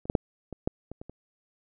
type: clicks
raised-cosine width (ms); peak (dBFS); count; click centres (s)
2; -29 / -12 / -7 / -24 / -12 / -25 / -27 / -28; 8; 0.055 / 0.099 / 0.152 / 0.527 / 0.675 / 0.916 / 1.015 / 1.096
effects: none